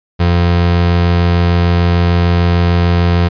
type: tone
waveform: 30% pulse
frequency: 86.7 Hz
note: F2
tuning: 12 cents flat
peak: -6 dBFS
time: 0.19-3.29 s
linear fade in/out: 20 ms
effects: resampled to 11025 Hz